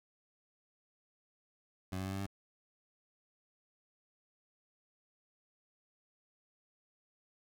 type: tone with pitch steps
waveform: 20% pulse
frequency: 93.3 / 94.6 / 95.92 / 97.26 / 98.62 Hz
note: F#2 / F#2 / G2 / G2 / G2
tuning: +15 / +39 / -37 / -13 / +11 cents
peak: -32 dBFS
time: 1.92-2.265 s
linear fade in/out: 5 ms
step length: 69 ms
effects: none